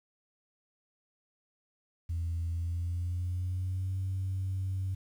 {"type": "tone with pitch glide", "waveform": "sine", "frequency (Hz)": [84, 94.83], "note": ["E2", "F#2"], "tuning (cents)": [33, 43], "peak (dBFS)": -29, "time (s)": [2.09, 4.95], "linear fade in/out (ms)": 10, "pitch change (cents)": 210, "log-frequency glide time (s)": [2.5, 3.96], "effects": ["tanh soft clip ceiling -27 dBFS", "10-bit"]}